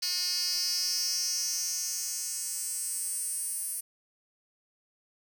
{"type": "tone with high-pass filter sweep", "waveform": "10% pulse", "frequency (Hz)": 360.2, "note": "F#4", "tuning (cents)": -46, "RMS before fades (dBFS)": -32, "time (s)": [0.02, 3.81], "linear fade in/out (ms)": 10, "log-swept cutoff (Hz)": [4300, 10000], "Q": 4.4, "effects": []}